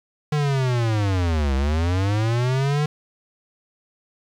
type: linear two-way sweep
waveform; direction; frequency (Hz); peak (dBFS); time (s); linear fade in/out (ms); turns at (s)
square; down then up; 152 to 65.41 to 152; -19; 0.32-2.86; 5; 1.55
effects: low-pass 6000 Hz 12 dB/octave + 8-bit